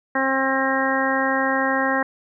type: harmonic tone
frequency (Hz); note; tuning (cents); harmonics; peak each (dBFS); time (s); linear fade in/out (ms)
267; C4; +35; 1 / 2 / 3 / 4 / 5 / 6 / 7; -25 / -25 / -26 / -26 / -31 / -26 / -25; 0.15-2.03; 5
effects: none